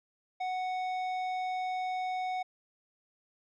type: tone with tanh clipping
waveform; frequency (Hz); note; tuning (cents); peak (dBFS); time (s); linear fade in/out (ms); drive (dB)
triangle; 740; F#5; 0; -33; 0.4-2.43; 10; 15
effects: none